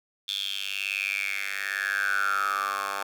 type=tone with high-pass filter sweep; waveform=10% pulse; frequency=98.8 Hz; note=G2; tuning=14 cents sharp; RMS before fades=-29 dBFS; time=0.28-3.03 s; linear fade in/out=5 ms; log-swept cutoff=3500 to 980 Hz; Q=9.7; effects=none